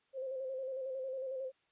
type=tone with vibrato; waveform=sine; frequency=526 Hz; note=C5; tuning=9 cents sharp; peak=-37 dBFS; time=0.13-1.52 s; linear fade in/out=50 ms; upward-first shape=square; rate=11 Hz; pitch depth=37 cents each way; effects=white hiss -75 dBFS RMS until 1.71 s + resampled to 8000 Hz